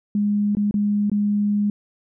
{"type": "tone with dropouts", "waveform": "sine", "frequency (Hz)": 206.1, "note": "G#3", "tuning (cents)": -13, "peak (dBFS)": -17, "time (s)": [0.15, 1.7], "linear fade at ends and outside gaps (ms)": 2, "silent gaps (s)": [[0.551, 0.569], [0.711, 0.741], [1.098, 1.116]], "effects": []}